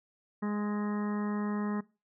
harmonic tone with a mistuned harmonic, 207.7 Hz, G#3, in tune, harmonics 1 / 2 / 3 / 4 / 5 / 6 / 7 / 8 / 9, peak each -30 / -40 / -49 / -46 / -44 / -46 / -57 / -51 / -49 dBFS, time 0.42-1.81 s, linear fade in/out 10 ms, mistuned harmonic 6, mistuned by +15 cents, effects noise-tail reverb RT60 0.3 s tail -21 dB re dry

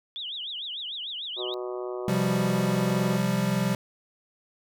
sine tone with vibrato, 3332 Hz, G#7, 5 cents sharp, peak -32 dBFS, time 0.16-1.54 s, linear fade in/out 0 ms, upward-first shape triangle, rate 6.7 Hz, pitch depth 290 cents each way
harmonic tone, 123.47 Hz, B2, in tune, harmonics 3 / 4 / 5 / 6 / 7 / 8 / 9 / 10, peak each -32 / -39 / -38 / -45 / -49 / -46 / -45 / -48 dBFS, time 1.36-3.2 s, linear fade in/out 50 ms
square chord, C suspended fourth, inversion none, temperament equal, 130.81 / 174.61 / 196 Hz, C3 / F3 / G3, 0 / 0 / 0 cents, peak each -30 / -29 / -27 dBFS, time 2.08-3.75 s, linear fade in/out 2 ms
effects none

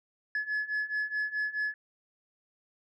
sine beating tone pair, 1705 / 1709.7 Hz, G#6 / G#6, +45 / +50 cents, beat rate 4.7 Hz, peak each -32 / -30 dBFS, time 0.35-1.74 s, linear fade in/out 2 ms, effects tanh soft clip ceiling -26 dBFS

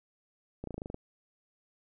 slowing click train, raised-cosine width 2 ms, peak -25 dBFS, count 9, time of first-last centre 0.64-0.944 s, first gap 33 ms, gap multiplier 1.04, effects none

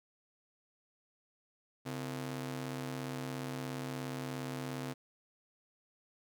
sawtooth ring-modulated tone, 196.7 Hz, G3, 6 cents sharp, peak -31 dBFS, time 1.85-4.94 s, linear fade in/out 20 ms, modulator 59.8 Hz, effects none

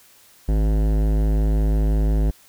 sine tone with hard clipping, 52.8 Hz, G#1, 29 cents sharp, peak -18 dBFS, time 0.48-2.31 s, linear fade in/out 10 ms, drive 17 dB, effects white hiss -52 dBFS RMS until 2.48 s

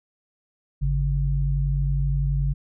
sine tone pair together, 50.83 / 140.4 Hz, G#1 / C#3, -37 / +22 cents, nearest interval octave + tritone, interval 1759 cents, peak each -22 / -23 dBFS, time 0.81-2.54 s, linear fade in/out 20 ms, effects none

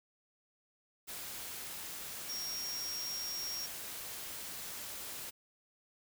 sine tone in noise, 5588 Hz, F8, in tune, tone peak -38 dBFS, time 2.28-3.67 s, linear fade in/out 20 ms, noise white, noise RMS -44 dBFS, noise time 1.07-5.31 s, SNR +3 dB, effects none

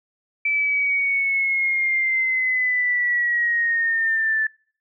sine linear sweep, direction down, 2320 to 1750 Hz, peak -18 dBFS, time 0.45-4.47 s, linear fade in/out 5 ms, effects noise-tail reverb RT60 0.5 s tail -25 dB re dry

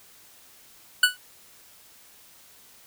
25% pulse tone with exponential decay, 1481 Hz, F#6, 1 cent sharp, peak -8 dBFS, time 1.03-1.17 s, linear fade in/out 5 ms, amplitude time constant 29 ms, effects white hiss -53 dBFS RMS until 2.86 s

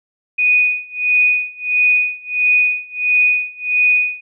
sine tone with tremolo, 2479 Hz, D#7, 7 cents flat, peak -9 dBFS, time 0.38-4.21 s, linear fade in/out 10 ms, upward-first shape sine, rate 1.5 Hz, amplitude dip 95%, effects none

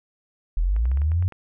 sine linear sweep, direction up, 38.05 to 93.9 Hz, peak -18 dBFS, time 0.57-1.28 s, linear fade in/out 0 ms
clicks, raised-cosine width 0.5 ms, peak -28 dBFS, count 8, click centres 0.764 / 0.855 / 0.916 / 0.973 / 1.018 / 1.118 / 1.225 / 1.323 s
effects none

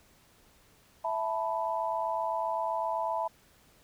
sine chord, E suspended fourth, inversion none, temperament equal, 659.3 / 880 / 987.8 Hz, E5 / A5 / B5, 0 / 0 / 0 cents, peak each -33 dBFS, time 1.04-3.28 s, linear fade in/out 10 ms, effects pink hiss -62 dBFS RMS until 3.83 s

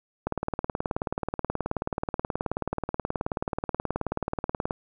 click train, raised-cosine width 1 ms, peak -13 dBFS, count 84, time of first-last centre 0.27-4.709 s, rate 18.7 Hz, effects none

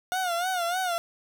30% pulse tone with vibrato, 715 Hz, F5, 41 cents sharp, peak -23 dBFS, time 0.12-0.98 s, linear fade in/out 0 ms, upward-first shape sine, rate 3.3 Hz, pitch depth 95 cents each way, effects none

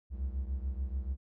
triangle beating tone pair, 64.2 / 71.1 Hz, C2 / C#2, -32 / +45 cents, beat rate 6.9 Hz, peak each -32 / -36 dBFS, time 0.1-1.17 s, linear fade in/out 50 ms, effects none

